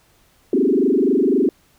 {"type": "tone with frequency modulation", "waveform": "sine", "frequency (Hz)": 325.9, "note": "E4", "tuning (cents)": -20, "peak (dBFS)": -13, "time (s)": [0.53, 1.49], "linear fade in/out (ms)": 2, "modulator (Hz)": 23.9, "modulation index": 3.6, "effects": ["pink hiss -57 dBFS RMS until 1.78 s"]}